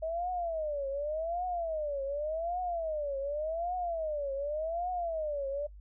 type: tone with vibrato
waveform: sine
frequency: 630 Hz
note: D#5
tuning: 21 cents sharp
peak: -31 dBFS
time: 0.02-5.67 s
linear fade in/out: 10 ms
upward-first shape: triangle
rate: 0.87 Hz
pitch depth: 270 cents each way
effects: noise-tail reverb RT60 0.1 s tail -20 dB re dry + added 50 Hz sine -47 dBFS peak until 5.8 s